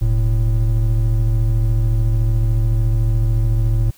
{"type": "tone pair together", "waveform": "triangle", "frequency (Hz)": [41.77, 111.5], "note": ["E1", "A2"], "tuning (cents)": [24, 23], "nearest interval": "octave + perfect fourth", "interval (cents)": 1699, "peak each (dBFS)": -14, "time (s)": [0.01, 3.91], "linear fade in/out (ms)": 10, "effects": ["white hiss -50 dBFS RMS until 3.97 s"]}